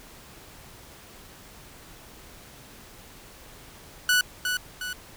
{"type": "tone with echo", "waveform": "sawtooth", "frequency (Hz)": 1480, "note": "F#6", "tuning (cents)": 0, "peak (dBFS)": -15, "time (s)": [4.09, 4.21], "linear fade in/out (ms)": 2, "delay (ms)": 360, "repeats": 2, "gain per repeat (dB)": -6, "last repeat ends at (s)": 4.93, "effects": ["pink hiss -48 dBFS RMS until 5.16 s"]}